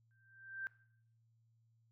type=tone with exponential growth; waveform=sine; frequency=1568 Hz; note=G6; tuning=in tune; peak=-37 dBFS; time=0.11-0.67 s; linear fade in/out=0 ms; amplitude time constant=120 ms; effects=noise-tail reverb RT60 0.6 s tail -18 dB re dry + added 114 Hz sine -70 dBFS peak until 1.91 s